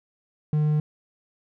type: tone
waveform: triangle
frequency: 151.4 Hz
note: D#3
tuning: 47 cents flat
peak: -17 dBFS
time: 0.53-0.8 s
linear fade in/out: 2 ms
effects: none